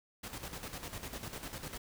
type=noise with tremolo; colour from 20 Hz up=pink; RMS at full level=-42 dBFS; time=0.23-1.78 s; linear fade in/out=10 ms; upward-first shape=square; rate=10 Hz; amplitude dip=60%; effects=none